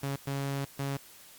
sawtooth tone bursts at uneven times, 138.59 Hz, C#3, in tune, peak -27 dBFS, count 3, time 0.03-0.16 / 0.27-0.65 / 0.79-0.97 s, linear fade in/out 5 ms, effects white hiss -53 dBFS RMS until 1.38 s + Opus 48 kbps

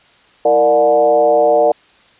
sine tone with frequency modulation, 593 Hz, D5, 17 cents sharp, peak -8 dBFS, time 0.45-1.72 s, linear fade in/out 5 ms, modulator 132 Hz, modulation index 1.2, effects white hiss -49 dBFS RMS until 2.19 s + resampled to 8000 Hz

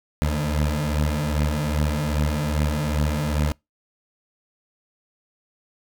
20% pulse beating tone pair, 73.42 / 75.92 Hz, D2 / D#2, 0 / -42 cents, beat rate 2.5 Hz, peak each -20 / -18 dBFS, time 0.22-3.52 s, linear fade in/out 0 ms, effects noise-tail reverb RT60 0.2 s tail -25 dB re dry

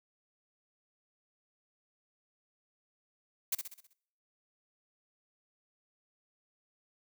blue noise with echo, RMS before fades -31 dBFS, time 3.52-3.55 s, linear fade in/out 5 ms, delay 64 ms, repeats 6, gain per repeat -6 dB, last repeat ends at 3.934 s, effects noise-tail reverb RT60 0.7 s tail -24 dB re dry

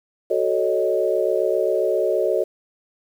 sine chord, D# half-diminished seventh, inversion first, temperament equal with one note detuned, 373 / 440 / 554.4 / 622.3 Hz, F#4 / A4 / C#5 / D#5, +14 / 0 / 0 / 0 cents, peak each -23 dBFS, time 0.3-2.44 s, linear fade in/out 10 ms, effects 8-bit

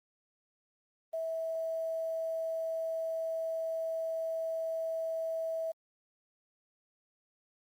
sine tone with quantisation, 651 Hz, E5, 22 cents flat, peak -32 dBFS, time 1.13-5.72 s, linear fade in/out 10 ms, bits 10, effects Opus 24 kbps

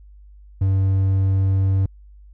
triangle tone, 96.2 Hz, G2, 32 cents flat, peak -13 dBFS, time 0.61-1.86 s, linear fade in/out 5 ms, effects added 50 Hz sine -42 dBFS peak until 2.33 s

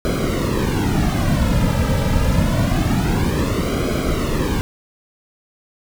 brown noise with flanger, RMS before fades -18 dBFS, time 0.05-4.61 s, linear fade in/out 0 ms, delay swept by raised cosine 1.1 to 2.8 ms, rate 0.26 Hz, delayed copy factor -0.8, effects none

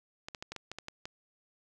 clicks, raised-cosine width 0.2 ms, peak -23 dBFS, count 9, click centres 0.285 / 0.348 / 0.425 / 0.52 / 0.563 / 0.716 / 0.786 / 0.884 / 1.055 s, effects none

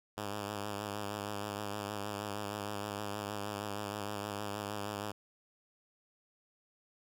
5% pulse tone with vibrato, 102.9 Hz, G#2, 16 cents flat, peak -26 dBFS, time 0.17-5.12 s, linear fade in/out 10 ms, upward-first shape sine, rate 6.4 Hz, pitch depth 40 cents each way, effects none

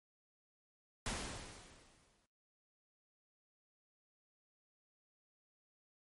pink noise with exponential decay, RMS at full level -38 dBFS, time 1.06-2.26 s, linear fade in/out 2 ms, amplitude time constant 260 ms, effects noise-tail reverb RT60 0.4 s tail -22 dB re dry + MP3 48 kbps

